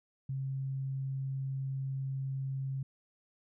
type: tone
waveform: sine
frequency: 134.6 Hz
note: C3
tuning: 49 cents sharp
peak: -33 dBFS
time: 0.29-2.83 s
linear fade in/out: 5 ms
effects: none